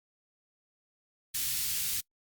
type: band-stop noise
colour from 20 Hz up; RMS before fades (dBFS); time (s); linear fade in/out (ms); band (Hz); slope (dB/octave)
white; -32; 1.34-2.01; 10; 130 to 2600; 12
effects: noise-tail reverb RT60 0.1 s tail -25 dB re dry + Opus 48 kbps